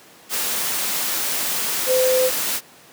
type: tone in noise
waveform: sine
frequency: 512 Hz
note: C5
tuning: 38 cents flat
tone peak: -15 dBFS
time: 1.86-2.31 s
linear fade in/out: 50 ms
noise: white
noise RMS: -23 dBFS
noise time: 0.29-2.61 s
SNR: +5 dB
effects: pink hiss -47 dBFS RMS until 2.92 s + high-pass 200 Hz 12 dB/octave